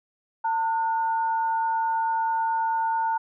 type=tone pair together; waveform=sine; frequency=902.3 / 1449 Hz; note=A5 / F#6; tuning=+43 / -37 cents; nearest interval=minor sixth; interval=820 cents; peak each=-22 / -34 dBFS; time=0.44-3.18 s; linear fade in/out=10 ms; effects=none

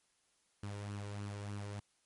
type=tone with flanger; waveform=sawtooth; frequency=102.1 Hz; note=G#2; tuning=29 cents flat; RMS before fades=-43 dBFS; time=0.63-1.8 s; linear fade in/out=5 ms; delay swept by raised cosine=0.68 to 2.18 ms; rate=3.3 Hz; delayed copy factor=+0.5; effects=white hiss -75 dBFS RMS until 2.05 s + MP3 48 kbps

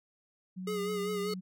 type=tone; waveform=sine; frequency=185 Hz; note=F#3; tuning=in tune; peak=-37 dBFS; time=0.56-1.41 s; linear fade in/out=20 ms
type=tone with vibrato; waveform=square; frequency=414.1 Hz; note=G#4; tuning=5 cents flat; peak=-33 dBFS; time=0.67-1.34 s; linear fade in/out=5 ms; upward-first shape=sine; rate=5.1 Hz; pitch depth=47 cents each way
type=tone with exponential growth; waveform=sine; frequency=4400 Hz; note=C#8; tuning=14 cents flat; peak=-38 dBFS; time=1.11-1.34 s; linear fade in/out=5 ms; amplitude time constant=50 ms
effects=none

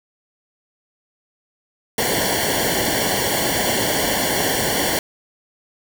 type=noise with comb filter; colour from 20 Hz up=pink; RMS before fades=-20 dBFS; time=1.98-4.99 s; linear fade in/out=2 ms; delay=0.79 ms; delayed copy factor=-0.95; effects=none

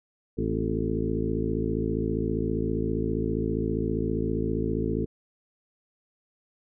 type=harmonic tone with a mistuned harmonic; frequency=55 Hz; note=A1; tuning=in tune; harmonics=1 / 2 / 3 / 4 / 5 / 6 / 7 / 8; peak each=-33 / -33 / -33 / -33 / -33 / -33 / -33 / -33 dBFS; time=0.37-5.06 s; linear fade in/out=20 ms; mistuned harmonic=5; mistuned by=-60 cents; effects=none

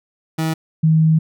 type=tone pair in turn; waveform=30% pulse / sine; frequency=160 / 158.89 Hz; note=D#3 / D#3; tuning=+49 / +37 cents; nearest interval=unison; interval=12 cents; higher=first; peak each=-15 / -10 dBFS; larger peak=second; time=0.38-0.54 / 0.83-1.19 s; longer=second; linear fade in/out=10 ms; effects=none

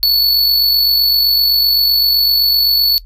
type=tone with amplitude modulation; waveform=square; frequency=4435 Hz; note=C#8; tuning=in tune; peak=-8 dBFS; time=0.03-2.98 s; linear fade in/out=0 ms; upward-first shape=sine; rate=47.8 Hz; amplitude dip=35%; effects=noise-tail reverb RT60 0.1 s tail -20 dB re dry + added 42 Hz sine -33 dBFS peak until 3.05 s

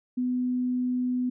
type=tone; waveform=sine; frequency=250 Hz; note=B3; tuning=21 cents sharp; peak=-24 dBFS; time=0.17-1.3 s; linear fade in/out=10 ms; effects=none

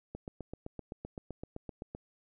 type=click train; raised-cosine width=2 ms; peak=-27 dBFS; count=15; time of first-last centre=0.15-1.949 s; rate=7.78 Hz; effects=none

